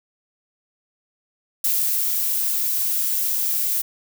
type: noise with ADSR envelope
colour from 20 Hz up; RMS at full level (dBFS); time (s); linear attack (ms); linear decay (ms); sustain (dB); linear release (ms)
violet; -20; 1.64-3.82; 3; 400; -2; 10
effects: none